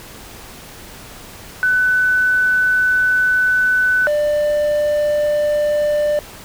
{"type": "tone pair in turn", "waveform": ["sine", "triangle"], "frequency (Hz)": [1500, 594.1], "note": ["F#6", "D5"], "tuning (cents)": [23, 20], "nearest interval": "octave + major third", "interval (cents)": 1603, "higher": "first", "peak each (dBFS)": -12, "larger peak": "neither", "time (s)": [[1.63, 4.07], [4.07, 6.19]], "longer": "first", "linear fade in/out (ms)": 0, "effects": ["pink hiss -37 dBFS RMS until 6.44 s"]}